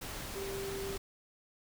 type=tone in noise; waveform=sine; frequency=392 Hz; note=G4; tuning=in tune; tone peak=-38 dBFS; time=0.35-0.97 s; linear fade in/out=10 ms; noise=pink; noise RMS=-42 dBFS; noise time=0.01-0.98 s; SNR=+1 dB; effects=none